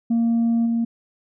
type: tone with level steps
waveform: sine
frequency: 231.6 Hz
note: A#3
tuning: 11 cents flat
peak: -14 / -17 dBFS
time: 0.1-0.85 s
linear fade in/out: 10 ms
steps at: 0.65 s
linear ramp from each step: 20 ms
effects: tanh soft clip ceiling -15 dBFS